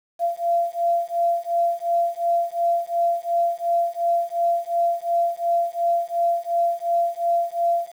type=beating tone pair; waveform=sine; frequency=684 / 686.8 Hz; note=F5 / F5; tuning=-36 / -29 cents; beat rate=2.8 Hz; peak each=-22 dBFS; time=0.19-7.92 s; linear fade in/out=50 ms; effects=8-bit